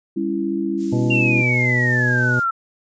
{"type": "chord", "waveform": "sine", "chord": "C# diminished", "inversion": "second", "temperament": "just", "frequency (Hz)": [199.57, 277.2, 332.6], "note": ["G3", "C#4", "E4"], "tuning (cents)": [31, 0, 16], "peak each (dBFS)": [-25, -25, -22], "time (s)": [0.16, 1.42], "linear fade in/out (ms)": 10}
{"type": "noise", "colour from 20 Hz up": "violet", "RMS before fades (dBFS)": -34, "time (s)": [0.77, 2.45], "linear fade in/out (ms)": 50}
{"type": "harmonic tone", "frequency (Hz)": 123.5, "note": "B2", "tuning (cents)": 0, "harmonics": [1, 2, 3, 4, 5, 7], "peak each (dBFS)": [-19, -25, -29, -31, -33, -36], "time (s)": [0.92, 2.4], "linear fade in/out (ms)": 10}
{"type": "exponential sweep", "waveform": "sine", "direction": "down", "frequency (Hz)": [2794, 1325], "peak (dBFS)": -17, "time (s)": [1.1, 2.51], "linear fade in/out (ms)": 10}
{"effects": ["resampled to 16000 Hz"]}